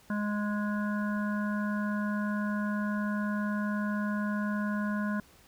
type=harmonic tone; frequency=207.8 Hz; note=G#3; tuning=1 cent sharp; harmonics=1 / 3 / 5 / 7 / 8; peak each=-29 / -41 / -40 / -39 / -44 dBFS; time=0.1-5.2 s; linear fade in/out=2 ms; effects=pink hiss -59 dBFS RMS until 5.47 s